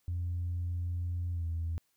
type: tone with pitch glide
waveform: sine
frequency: 87.31 to 82.79 Hz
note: F2 to E2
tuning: 0 to +8 cents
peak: -30 dBFS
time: 0.08-1.78 s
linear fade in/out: 0 ms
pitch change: -92 cents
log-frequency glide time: 1.32-1.46 s
effects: tanh soft clip ceiling -28 dBFS + white hiss -75 dBFS RMS until 1.96 s